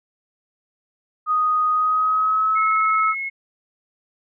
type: tone with pitch glide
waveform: sine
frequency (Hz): 1244.5 to 1295.9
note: D#6 to E6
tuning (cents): 0 to -30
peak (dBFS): -16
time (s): 1.26-3.15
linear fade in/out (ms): 50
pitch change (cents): +70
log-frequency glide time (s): 1.72-2.56
type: tone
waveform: sine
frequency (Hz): 2174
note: C#7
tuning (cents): -34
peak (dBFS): -24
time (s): 2.55-3.3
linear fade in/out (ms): 20
effects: none